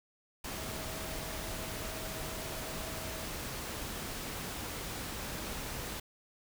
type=tone in noise; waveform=sine; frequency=642 Hz; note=E5; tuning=46 cents flat; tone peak=-48 dBFS; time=0.57-3.25 s; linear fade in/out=5 ms; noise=pink; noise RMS=-40 dBFS; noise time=0.44-6 s; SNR=-11 dB; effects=none